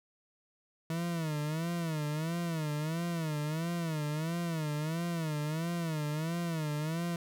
40% pulse tone with vibrato, 160 Hz, D#3, 49 cents sharp, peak -31 dBFS, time 0.9-7.16 s, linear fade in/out 2 ms, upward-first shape sine, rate 1.5 Hz, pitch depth 130 cents each way, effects none

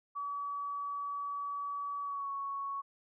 sine tone with pitch glide, 1141 to 1110.4 Hz, C#6 to C#6, +50 to +3 cents, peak -35 dBFS, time 0.15-2.82 s, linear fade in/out 20 ms, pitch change -47 cents, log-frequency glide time 2.02-2.3 s, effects none

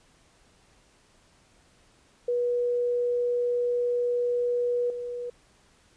sine tone with level steps, 485.4 Hz, B4, 30 cents flat, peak -23 / -31 dBFS, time 2.28-5.3 s, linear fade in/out 5 ms, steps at 4.9 s, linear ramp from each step 2 ms, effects pink hiss -61 dBFS RMS until 5.96 s + resampled to 22050 Hz

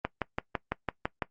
click train, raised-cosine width 0.5 ms, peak -13 dBFS, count 8, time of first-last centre 0.05-1.223 s, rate 5.97 Hz, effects noise-tail reverb RT60 0.1 s tail -20 dB re dry + Opus 48 kbps

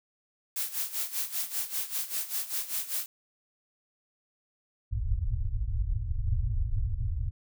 blue noise with tremolo, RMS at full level -30 dBFS, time 0.56-3.06 s, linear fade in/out 2 ms, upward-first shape sine, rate 5.1 Hz, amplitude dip 80%
pink low-pass noise, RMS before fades -29 dBFS, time 4.91-7.31 s, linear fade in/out 20 ms, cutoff 120 Hz, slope 96 dB/octave
effects none

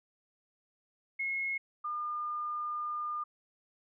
sine tone pair in turn, 2168 / 1209 Hz, C#7 / D6, -39 / +50 cents, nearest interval minor seventh, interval 1011 cents, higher first, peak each -31 / -33 dBFS, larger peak first, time 1.19-1.58 / 1.84-3.24 s, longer second, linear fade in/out 10 ms, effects none

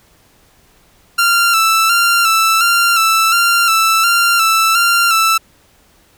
sawtooth tone with vibrato, 1354 Hz, E6, 46 cents sharp, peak -6 dBFS, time 1.18-5.38 s, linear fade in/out 10 ms, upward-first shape square, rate 1.4 Hz, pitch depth 40 cents each way, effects pink hiss -51 dBFS RMS until 6.17 s

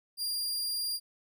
sawtooth tone, 4793 Hz, D8, 34 cents sharp, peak -28 dBFS, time 0.17-1 s, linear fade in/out 50 ms, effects none

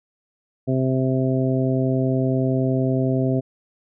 harmonic tone, 130.81 Hz, C3, in tune, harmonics 1 / 2 / 3 / 4 / 5, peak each -21 / -22 / -26 / -30 / -28 dBFS, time 0.67-3.41 s, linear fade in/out 20 ms, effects none

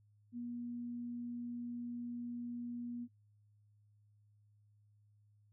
sine tone, 240 Hz, B3, 49 cents flat, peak -40 dBFS, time 0.32-3.08 s, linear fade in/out 50 ms, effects noise-tail reverb RT60 0.1 s tail -17 dB re dry + added 104 Hz sine -66 dBFS peak until 5.52 s

